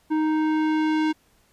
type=tone with low-pass filter sweep; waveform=square; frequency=311.1 Hz; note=D#4; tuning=in tune; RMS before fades=-22 dBFS; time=0.1-1.13 s; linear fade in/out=20 ms; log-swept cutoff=1200 to 3600 Hz; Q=0.71; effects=pink hiss -62 dBFS RMS until 1.52 s + resampled to 32000 Hz